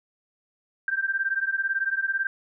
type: beating tone pair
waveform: sine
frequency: 1568 / 1586 Hz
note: G6 / G6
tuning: 0 / +20 cents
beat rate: 18 Hz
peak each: -26 / -27 dBFS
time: 0.88-2.27 s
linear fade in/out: 2 ms
effects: none